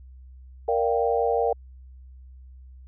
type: chord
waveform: sine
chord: G minor seventh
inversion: first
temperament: equal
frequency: 466.2 / 587.3 / 698.5 / 784 Hz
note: Bb4 / D5 / F5 / G5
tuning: 0 / 0 / 0 / 0 cents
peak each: -23 / -28 / -27 / -27 dBFS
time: 0.68-1.53 s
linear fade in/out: 5 ms
effects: added 64 Hz sine -43 dBFS peak until 2.87 s